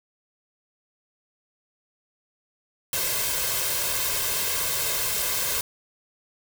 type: noise with comb filter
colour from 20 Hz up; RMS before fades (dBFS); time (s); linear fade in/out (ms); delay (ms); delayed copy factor
white; -26; 2.93-5.61; 2; 1.9; +0.65
effects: none